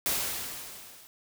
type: noise with level ramp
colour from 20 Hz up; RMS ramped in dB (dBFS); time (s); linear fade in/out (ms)
white; -27 to -53; 0.06-1.07; 0
effects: none